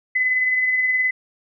sine tone with tremolo, 2018 Hz, B6, 37 cents sharp, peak -15 dBFS, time 0.15-1.11 s, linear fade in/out 10 ms, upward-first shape sine, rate 19 Hz, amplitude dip 35%, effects none

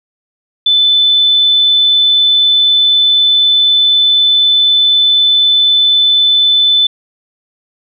sine tone, 3512 Hz, A7, 4 cents flat, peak -6 dBFS, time 0.66-6.87 s, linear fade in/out 5 ms, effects none

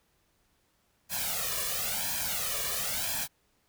white noise with flanger, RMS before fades -32 dBFS, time 1.09-3.28 s, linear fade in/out 50 ms, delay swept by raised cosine 1.2 to 1.74 ms, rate 0.97 Hz, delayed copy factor +0.9, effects pink hiss -71 dBFS RMS until 3.68 s

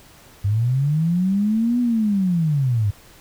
sine linear two-way sweep, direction up then down, 96.7 to 247.1 to 96.7 Hz, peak -16 dBFS, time 0.44-2.91 s, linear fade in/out 10 ms, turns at 1.8 s, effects pink hiss -48 dBFS RMS until 3.2 s

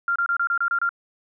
sine tone bursts, 1390 Hz, F6, 9 cents flat, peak -19 dBFS, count 8, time 0.08-0.892 s, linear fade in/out 2 ms, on 77 ms, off 28 ms, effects none

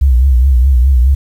sine tone with vibrato, 64.4 Hz, C2, 27 cents flat, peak -5 dBFS, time 0.01-1.15 s, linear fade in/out 10 ms, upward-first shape triangle, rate 4.8 Hz, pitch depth 150 cents each way, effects 7-bit

